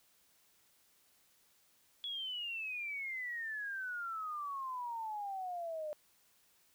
sine exponential sweep, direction down, 3395 to 596 Hz, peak -38 dBFS, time 2.04-5.93 s, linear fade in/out 0 ms, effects white hiss -70 dBFS RMS until 6.74 s

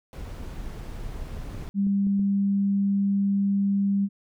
brown noise, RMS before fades -35 dBFS, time 0.13-1.69 s, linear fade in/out 0 ms
clicks, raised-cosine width 3 ms, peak -29 dBFS, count 8, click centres 1.163 / 1.402 / 1.547 / 1.579 / 1.624 / 1.868 / 2.069 / 2.195 s
sine tone, 198.7 Hz, G3, 24 cents sharp, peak -20 dBFS, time 1.74-4.09 s, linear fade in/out 50 ms
effects none

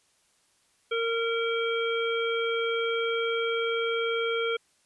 harmonic tone, 460.2 Hz, A#4, 22 cents flat, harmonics 1 / 3 / 5 / 7, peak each -27 / -32 / -34 / -35 dBFS, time 0.91-4.57 s, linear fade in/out 10 ms, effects white hiss -67 dBFS RMS until 4.85 s + resampled to 24000 Hz

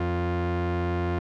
sawtooth tone pair together, 87.65 / 175.3 Hz, F2 / F3, +7 / +7 cents, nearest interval octave, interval 1200 cents, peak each -22 dBFS, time 0-1.19 s, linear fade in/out 5 ms, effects low-pass 2000 Hz 12 dB/octave

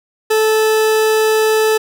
40% pulse tone, 436.2 Hz, A4, 15 cents flat, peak -10 dBFS, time 0.3-1.78 s, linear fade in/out 10 ms, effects none

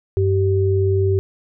sine tone pair together, 96.54 / 386.6 Hz, G2 / G4, -26 / -24 cents, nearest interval 2 octaves, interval 2402 cents, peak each -16 / -18 dBFS, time 0.17-1.19 s, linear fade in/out 0 ms, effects none

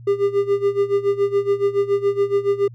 triangle tone with tremolo, 400.8 Hz, G4, 38 cents sharp, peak -11 dBFS, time 0.07-2.68 s, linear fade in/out 5 ms, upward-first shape sine, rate 7.1 Hz, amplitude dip 85%, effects added 119 Hz sine -37 dBFS peak until 2.74 s

